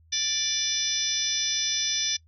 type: harmonic tone with a mistuned harmonic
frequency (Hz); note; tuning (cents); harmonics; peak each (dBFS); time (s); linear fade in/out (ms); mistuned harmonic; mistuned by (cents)
587.3; D5; 0; 3 / 4 / 5 / 6 / 7 / 8 / 9 / 10; -40 / -38 / -40 / -28 / -39 / -36 / -31 / -29; 0.12-2.17; 10; 8; +57
effects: noise-tail reverb RT60 0.1 s tail -23 dB re dry + added 81 Hz sine -55 dBFS peak until 2.27 s